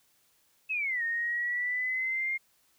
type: exponential two-way sweep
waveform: sine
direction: down then up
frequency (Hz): 2637 to 1839 to 2130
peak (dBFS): -28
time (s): 0.69-2.38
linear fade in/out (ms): 20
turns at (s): 1.03
effects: white hiss -68 dBFS RMS until 2.78 s